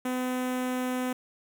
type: tone with notch filter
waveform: sawtooth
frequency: 253.1 Hz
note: B3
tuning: 43 cents sharp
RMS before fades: -30 dBFS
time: 0.05-1.13 s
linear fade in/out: 5 ms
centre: 4600 Hz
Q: 1.3
effects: 10-bit